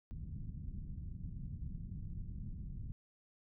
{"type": "low-pass noise", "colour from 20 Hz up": "pink", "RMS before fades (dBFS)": -44, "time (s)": [0.11, 2.92], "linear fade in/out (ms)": 0, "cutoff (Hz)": 180, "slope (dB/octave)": 24, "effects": []}